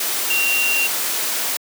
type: tone in noise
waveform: sine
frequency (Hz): 2758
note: F7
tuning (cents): -22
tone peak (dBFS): -17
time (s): 0.3-0.87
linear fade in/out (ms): 5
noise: white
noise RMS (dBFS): -22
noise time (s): 0-1.57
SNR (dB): +2
effects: high-pass 300 Hz 12 dB/octave